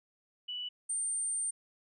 sine tone pair in turn, 2960 / 8870 Hz, F#7 / C#9, 0 / 0 cents, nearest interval octave + perfect fifth, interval 1900 cents, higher second, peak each -36 / -31 dBFS, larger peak second, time 0.48-0.69 / 0.89-1.51 s, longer second, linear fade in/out 10 ms, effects none

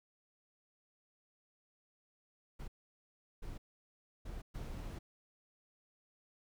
brown noise bursts at uneven times, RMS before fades -44 dBFS, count 4, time 2.59-2.68 / 3.42-3.58 / 4.25-4.42 / 4.54-4.99 s, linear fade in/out 10 ms, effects none

